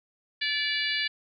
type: harmonic tone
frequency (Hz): 579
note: D5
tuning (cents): -25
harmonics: 3 / 4 / 5 / 6 / 7 / 8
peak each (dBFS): -31 / -32 / -33 / -34 / -34 / -35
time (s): 0.41-1.08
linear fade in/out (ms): 10
effects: none